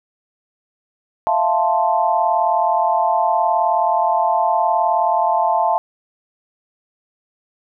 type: chord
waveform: sine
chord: F major seventh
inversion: third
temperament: equal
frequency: 659.3 / 698.5 / 880 / 1046.5 Hz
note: E5 / F5 / A5 / C6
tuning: 0 / 0 / 0 / 0 cents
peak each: -21 / -19 / -17 / -23 dBFS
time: 1.27-5.78 s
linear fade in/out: 0 ms
effects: none